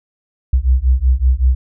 sine beating tone pair, 61.3 / 66.6 Hz, B1 / C2, -12 / +31 cents, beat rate 5.3 Hz, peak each -13 dBFS, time 0.53-1.55 s, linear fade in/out 5 ms, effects none

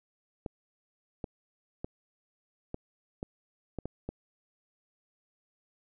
clicks, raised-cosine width 2 ms, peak -22 dBFS, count 8, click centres 0.462 / 1.242 / 1.845 / 2.744 / 3.229 / 3.787 / 3.856 / 4.09 s, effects none

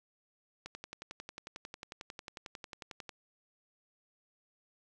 click train, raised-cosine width 0.2 ms, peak -26 dBFS, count 28, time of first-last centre 0.66-3.092 s, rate 11.1 Hz, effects none

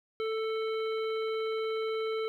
harmonic tone, 441.7 Hz, A4, 7 cents sharp, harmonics 1 / 3 / 5 / 7 / 9, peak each -30 / -40 / -44 / -47 / -49 dBFS, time 0.2-2.28 s, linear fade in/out 0 ms, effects 11-bit

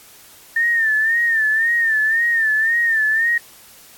sine tone with vibrato, 1804 Hz, A6, 43 cents sharp, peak -14 dBFS, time 0.56-3.38 s, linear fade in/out 5 ms, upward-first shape sine, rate 1.9 Hz, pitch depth 76 cents each way, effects white hiss -45 dBFS RMS until 3.97 s + AAC 64 kbps

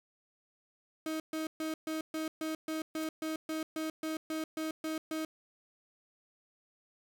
35% pulse tone bursts, 315.6 Hz, D#4, 25 cents sharp, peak -32 dBFS, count 16, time 1.06-5.25 s, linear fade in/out 2 ms, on 140 ms, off 130 ms
white noise with exponential growth, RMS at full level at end -44 dBFS, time 2.94-3.04 s, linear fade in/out 2 ms, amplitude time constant 20 ms
effects none

